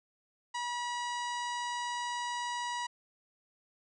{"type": "harmonic tone", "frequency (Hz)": 967, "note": "B5", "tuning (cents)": -37, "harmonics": [1, 2, 3, 4, 5, 6, 7, 8, 9], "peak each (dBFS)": [-35, -41, -45, -47, -49, -51, -52, -53, -54], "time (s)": [0.54, 2.87], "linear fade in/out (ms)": 10, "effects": []}